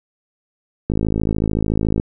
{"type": "click train", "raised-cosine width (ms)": 3, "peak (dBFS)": -6, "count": 60, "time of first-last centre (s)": [0.9, 1.999], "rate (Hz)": 53.7, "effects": []}